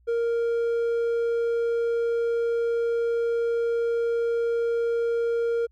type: tone with hard clipping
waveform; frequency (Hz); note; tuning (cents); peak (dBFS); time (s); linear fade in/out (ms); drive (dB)
sine; 466.2; A#4; 0; -23; 0.07-5.67; 20; 3
effects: added 60 Hz sine -57 dBFS peak until 5.71 s